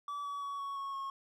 triangle tone with pitch steps, 1151 / 1138.4 / 1126 / 1113.7 / 1101.6 / 1089.5 Hz, D6 / C#6 / C#6 / C#6 / C#6 / C#6, -35 / +46 / +27 / +8 / -11 / -30 cents, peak -35 dBFS, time 0.08-1.1 s, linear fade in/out 2 ms, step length 170 ms, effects none

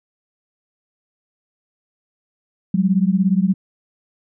sine beating tone pair, 183 / 200 Hz, F#3 / G3, -19 / +35 cents, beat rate 17 Hz, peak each -16 / -17 dBFS, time 2.74-3.54 s, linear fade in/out 5 ms, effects none

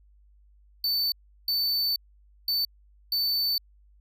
square tone bursts at uneven times, 4526 Hz, C#8, 35 cents sharp, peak -24 dBFS, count 4, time 0.84-1.12 / 1.48-1.96 / 2.48-2.65 / 3.12-3.58 s, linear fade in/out 2 ms, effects added 50 Hz sine -55 dBFS peak until 4 s

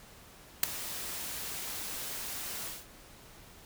white noise with ADSR envelope, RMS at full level -20 dBFS, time 0.63-2.86 s, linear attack 5 ms, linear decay 5 ms, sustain -19 dB, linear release 200 ms, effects pink hiss -54 dBFS RMS until 3.65 s

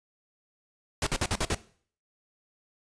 pink noise bursts, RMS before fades -27 dBFS, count 6, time 1.02-1.547 s, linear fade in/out 2 ms, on 47 ms, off 49 ms, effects noise-tail reverb RT60 0.5 s tail -18 dB re dry + resampled to 22050 Hz

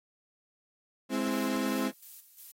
35% pulse chord, Ab augmented, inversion none, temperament equal, 207.7 / 261.6 / 329.6 Hz, Ab3 / C4 / E4, 0 / 0 / 0 cents, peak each -32 / -29 / -34 dBFS, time 1.09-1.92 s, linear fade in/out 50 ms
violet noise with tremolo, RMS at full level -47 dBFS, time 1.31-2.52 s, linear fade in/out 10 ms, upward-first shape square, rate 2.8 Hz, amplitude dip 65%
effects AAC 48 kbps

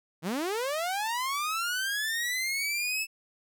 sawtooth linear sweep, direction up, 146.83 to 2637 Hz, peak -25 dBFS, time 0.22-3.07 s, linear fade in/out 50 ms, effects none

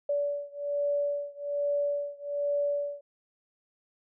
sine beating tone pair, 575 / 576.2 Hz, D5 / D5, -37 / -33 cents, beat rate 1.2 Hz, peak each -30 / -31 dBFS, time 0.09-3.01 s, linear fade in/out 5 ms, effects none

